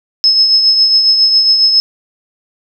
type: tone with tremolo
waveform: sine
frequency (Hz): 5190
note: E8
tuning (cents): -28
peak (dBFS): -4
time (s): 0.24-1.8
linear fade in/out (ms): 0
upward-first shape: triangle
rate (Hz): 7.3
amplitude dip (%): 50
effects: none